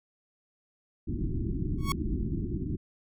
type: low-pass noise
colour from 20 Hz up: pink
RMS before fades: -31 dBFS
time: 1.07-2.77 s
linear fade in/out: 20 ms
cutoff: 370 Hz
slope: 96 dB/octave
type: tone with exponential growth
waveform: sawtooth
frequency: 1108.7 Hz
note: C#6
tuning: in tune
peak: -21 dBFS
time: 1.78-1.92 s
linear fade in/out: 2 ms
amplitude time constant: 29 ms
effects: none